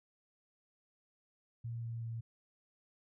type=tone with pitch steps; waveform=sine; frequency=116.54 / 115.6 / 114.67 Hz; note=A#2 / A#2 / A#2; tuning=0 / -14 / -28 cents; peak=-38 dBFS; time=1.64-2.21 s; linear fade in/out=10 ms; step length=190 ms; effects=none